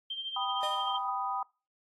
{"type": "tone with tremolo", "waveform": "sine", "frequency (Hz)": 3157, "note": "G7", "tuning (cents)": 12, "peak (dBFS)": -32, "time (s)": [0.1, 0.97], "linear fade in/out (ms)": 5, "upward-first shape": "sine", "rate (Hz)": 13, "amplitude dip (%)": 55}
{"type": "chord", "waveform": "sine", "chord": "G augmented", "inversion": "none", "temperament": "equal", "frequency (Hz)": [784, 987.8, 1244.5], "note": ["G5", "B5", "D#6"], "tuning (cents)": [0, 0, 0], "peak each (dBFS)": -35, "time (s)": [0.36, 1.43], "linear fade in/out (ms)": 5}
{"type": "tone with exponential decay", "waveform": "45% pulse", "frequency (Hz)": 611, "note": "D#5", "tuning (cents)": -32, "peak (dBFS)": -34, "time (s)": [0.63, 1.09], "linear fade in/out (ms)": 1, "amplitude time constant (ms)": 100}
{"effects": ["noise-tail reverb RT60 0.3 s tail -23 dB re dry", "AAC 32 kbps"]}